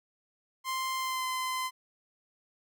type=tone with pitch glide; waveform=sawtooth; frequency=1046.5 to 1029.7 Hz; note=C6 to C6; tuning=0 to -28 cents; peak=-27 dBFS; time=0.64-1.71 s; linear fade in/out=50 ms; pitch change=-28 cents; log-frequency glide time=0.97-1.26 s; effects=none